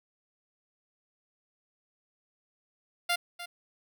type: tone with echo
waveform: 10% pulse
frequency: 698.5 Hz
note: F5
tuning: in tune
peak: -17 dBFS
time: 3.09-3.16 s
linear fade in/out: 10 ms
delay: 300 ms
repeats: 1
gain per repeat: -13 dB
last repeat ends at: 3.46 s
effects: none